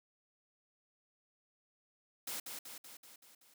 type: noise with echo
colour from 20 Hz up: white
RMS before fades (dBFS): -41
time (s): 2.27-2.4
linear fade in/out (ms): 5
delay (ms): 190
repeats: 6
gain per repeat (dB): -4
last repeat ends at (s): 3.54
effects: high-pass 200 Hz 12 dB/octave